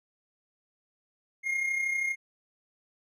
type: tone with amplitude modulation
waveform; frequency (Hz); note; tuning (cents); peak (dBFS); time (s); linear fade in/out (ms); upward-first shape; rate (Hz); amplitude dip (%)
triangle; 2135; C7; +34; -23; 1.43-2.16; 50; sine; 32.6; 50
effects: none